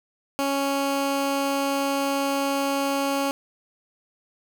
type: tone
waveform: 15% pulse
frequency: 277.2 Hz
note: C#4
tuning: in tune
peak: -16 dBFS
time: 0.39-3.31 s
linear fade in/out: 0 ms
effects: none